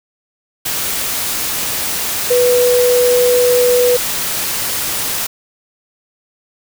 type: tone in noise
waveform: sine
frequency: 492 Hz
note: B4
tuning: 7 cents flat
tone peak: -9 dBFS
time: 2.3-3.97 s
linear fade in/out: 10 ms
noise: white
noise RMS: -19 dBFS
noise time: 0.65-5.27 s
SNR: +7 dB
effects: none